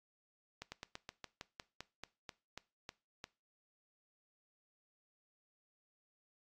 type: slowing click train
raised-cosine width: 0.2 ms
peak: -27 dBFS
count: 14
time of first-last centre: 0.62-3.241 s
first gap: 100 ms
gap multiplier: 1.11
effects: noise-tail reverb RT60 0.3 s tail -20 dB re dry + AAC 64 kbps